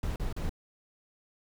brown noise bursts, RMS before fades -32 dBFS, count 3, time 0.03-0.494 s, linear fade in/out 2 ms, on 130 ms, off 37 ms, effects none

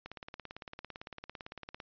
click train, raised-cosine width 0.3 ms, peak -27 dBFS, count 32, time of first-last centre 0.06-1.802 s, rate 17.8 Hz, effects resampled to 11025 Hz

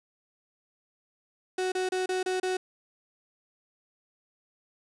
35% pulse tone bursts, 370.8 Hz, F#4, 4 cents sharp, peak -25 dBFS, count 6, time 1.58-2.57 s, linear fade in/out 5 ms, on 140 ms, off 30 ms, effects resampled to 22050 Hz + 9-bit

